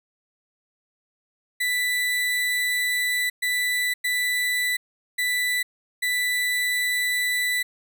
35% pulse tone bursts at uneven times, 1981 Hz, B6, 5 cents sharp, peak -20 dBFS, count 5, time 1.6-3.3 / 3.42-3.94 / 4.04-4.77 / 5.18-5.63 / 6.02-7.63 s, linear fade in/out 10 ms, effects none

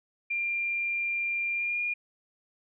sine tone with pitch glide, 2387 to 2423 Hz, D7 to D#7, +28 to -47 cents, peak -27 dBFS, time 0.3-1.94 s, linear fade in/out 10 ms, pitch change +25 cents, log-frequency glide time 1.53-1.8 s, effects none

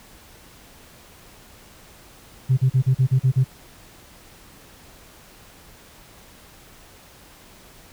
sine tone bursts, 130.4 Hz, C3, 5 cents flat, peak -12 dBFS, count 8, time 2.49-3.444 s, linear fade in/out 20 ms, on 86 ms, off 38 ms, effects tanh soft clip ceiling -10 dBFS + pink hiss -48 dBFS RMS until 7.92 s

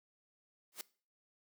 white noise with exponential growth, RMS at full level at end -38 dBFS, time 0.72-0.81 s, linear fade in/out 1 ms, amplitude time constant 19 ms, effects noise-tail reverb RT60 0.4 s tail -21 dB re dry + high-pass 200 Hz 12 dB/octave

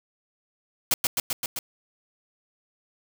white noise with echo, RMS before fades -21 dBFS, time 0.91-0.94 s, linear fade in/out 2 ms, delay 130 ms, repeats 5, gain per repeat -2 dB, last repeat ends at 1.59 s, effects none

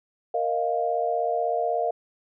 sine chord, Bb suspended fourth, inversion none, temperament equal, 466.2 / 622.3 / 698.5 Hz, Bb4 / Eb5 / F5, 0 / 0 / 0 cents, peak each -28 / -28 / -25 dBFS, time 0.34-1.91 s, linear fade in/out 5 ms, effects none

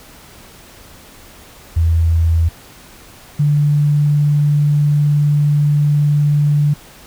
sine tone pair in turn, 82.41 / 146.84 Hz, E2 / D3, 0 / 0 cents, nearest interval minor seventh, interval 1000 cents, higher second, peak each -10 dBFS, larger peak neither, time 1.76-2.49 / 3.39-6.74 s, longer second, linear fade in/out 10 ms, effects pink hiss -41 dBFS RMS until 7.06 s

